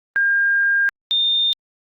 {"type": "tone pair in turn", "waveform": "sine", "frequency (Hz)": [1608, 3627], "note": ["G6", "A#7"], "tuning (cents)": [44, -48], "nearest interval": "octave + major second", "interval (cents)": 1408, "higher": "second", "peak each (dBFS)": [-14, -15], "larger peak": "first", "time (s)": [[0.16, 0.89], [1.11, 1.53]], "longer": "first", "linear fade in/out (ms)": 0, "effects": ["Opus 32 kbps"]}